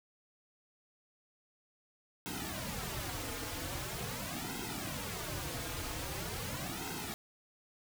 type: noise with flanger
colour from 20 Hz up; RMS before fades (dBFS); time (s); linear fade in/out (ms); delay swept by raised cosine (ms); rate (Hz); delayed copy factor
pink; -40; 2.26-7.14; 0; 1.7 to 5.3; 0.43; -1
effects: none